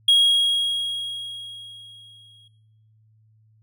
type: tone with exponential decay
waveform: triangle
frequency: 3289 Hz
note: G#7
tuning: 18 cents flat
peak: -10 dBFS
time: 0.08-2.48 s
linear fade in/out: 5 ms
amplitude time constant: 520 ms
effects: noise-tail reverb RT60 0.9 s tail -18 dB re dry + added 109 Hz sine -55 dBFS peak until 3.62 s